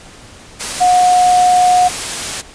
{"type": "tone in noise", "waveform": "sine", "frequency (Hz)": 725, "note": "F#5", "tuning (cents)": -35, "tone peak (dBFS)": -7, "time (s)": [0.8, 1.89], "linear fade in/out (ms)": 20, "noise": "white", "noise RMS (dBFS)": -21, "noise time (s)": [0.59, 2.42], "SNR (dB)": 11, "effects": ["pink hiss -38 dBFS RMS until 2.54 s", "resampled to 22050 Hz"]}